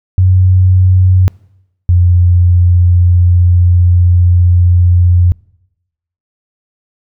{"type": "tone pair in turn", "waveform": "sine", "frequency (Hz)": [92.5, 88.48], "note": ["F#2", "F2"], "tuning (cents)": [0, 23], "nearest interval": "minor second", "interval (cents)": 77, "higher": "first", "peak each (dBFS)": -4, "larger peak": "neither", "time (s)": [[0.18, 1.28], [1.89, 5.32]], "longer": "second", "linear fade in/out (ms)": 0, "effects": ["noise-tail reverb RT60 0.9 s tail -25 dB re dry"]}